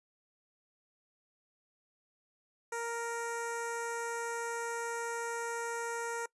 10% pulse tone with notch filter, 466.2 Hz, A#4, in tune, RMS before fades -37 dBFS, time 2.72-6.26 s, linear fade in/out 5 ms, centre 3200 Hz, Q 0.54, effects noise-tail reverb RT60 0.1 s tail -23 dB re dry + resampled to 24000 Hz

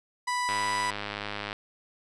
30% pulse tone, 987.8 Hz, B5, in tune, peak -24 dBFS, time 0.27-0.91 s, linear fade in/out 10 ms
click train, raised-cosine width 0.3 ms, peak -17 dBFS, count 108, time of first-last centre 0.49-1.529 s, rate 103 Hz
effects resampled to 24000 Hz

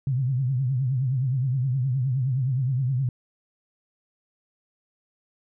sine tone with vibrato, 130 Hz, C3, 11 cents flat, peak -21 dBFS, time 0.07-3.09 s, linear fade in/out 2 ms, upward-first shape triangle, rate 9.6 Hz, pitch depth 150 cents each way, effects none

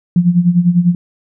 sine tone with tremolo, 175.2 Hz, F3, 6 cents sharp, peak -5 dBFS, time 0.16-0.95 s, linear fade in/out 2 ms, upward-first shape sine, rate 10 Hz, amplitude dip 75%, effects none

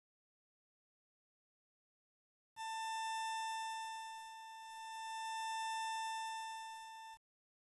40% pulse tone with tremolo, 891 Hz, A5, 22 cents sharp, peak -38 dBFS, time 2.56-7.18 s, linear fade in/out 50 ms, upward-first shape sine, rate 0.39 Hz, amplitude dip 75%, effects resampled to 24000 Hz + 11-bit

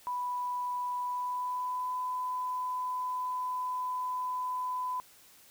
sine tone with pitch glide, 987.8 to 1004.5 Hz, B5 to B5, 0 to +29 cents, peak -31 dBFS, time 0.07-5 s, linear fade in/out 0 ms, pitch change +29 cents, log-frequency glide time 1.04-1.93 s, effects white hiss -58 dBFS RMS until 5.5 s

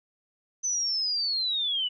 sine linear sweep, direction down, 6110 to 2908 Hz, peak -25 dBFS, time 0.63-1.89 s, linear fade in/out 20 ms, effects none

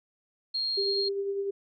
sine tone, 4239 Hz, C8, 22 cents sharp, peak -27 dBFS, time 0.54-1.09 s, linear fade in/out 10 ms
sine tone with tremolo, 396.9 Hz, G4, 22 cents sharp, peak -26 dBFS, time 0.77-1.51 s, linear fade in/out 10 ms, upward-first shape triangle, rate 10 Hz, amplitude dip 45%
effects none

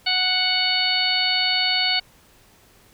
harmonic tone, 740 Hz, F#5, in tune, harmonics 1 / 2 / 3 / 4 / 5 / 6, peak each -29 / -30 / -25 / -24 / -28 / -22 dBFS, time 0.06-2 s, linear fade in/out 10 ms, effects pink hiss -54 dBFS RMS until 2.93 s

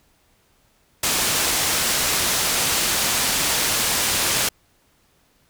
white low-pass noise, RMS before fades -21 dBFS, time 1.03-4.49 s, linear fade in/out 5 ms, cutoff 9700 Hz, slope 12 dB/octave, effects pink hiss -61 dBFS RMS until 5.49 s

